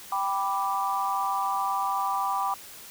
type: chord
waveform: sine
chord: G major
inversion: none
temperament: equal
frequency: 784 / 987.8 / 1174.7 Hz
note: G5 / B5 / D6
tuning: 0 / 0 / 0 cents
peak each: -29 dBFS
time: 0.12-2.54 s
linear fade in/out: 2 ms
effects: white hiss -45 dBFS RMS until 2.9 s